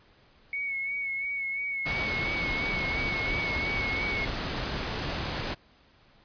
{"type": "tone with vibrato", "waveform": "sine", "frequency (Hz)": 2213, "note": "C#7", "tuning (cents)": -3, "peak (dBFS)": -29, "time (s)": [0.53, 4.25], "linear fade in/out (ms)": 2, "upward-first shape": "sine", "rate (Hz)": 2.9, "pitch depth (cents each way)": 34}
{"type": "noise", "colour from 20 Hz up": "pink", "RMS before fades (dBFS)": -32, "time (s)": [1.85, 5.55], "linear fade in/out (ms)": 20}
{"effects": ["pink hiss -60 dBFS RMS until 6.24 s", "resampled to 11025 Hz"]}